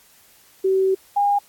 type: tone pair in turn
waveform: sine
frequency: 381.8 / 811.8 Hz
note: G4 / G#5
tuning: -46 / -40 cents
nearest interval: octave + minor second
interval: 1306 cents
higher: second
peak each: -15 dBFS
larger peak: neither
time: 0.64-0.95 / 1.16-1.39 s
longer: first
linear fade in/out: 10 ms
effects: white hiss -53 dBFS RMS until 1.48 s + AAC 64 kbps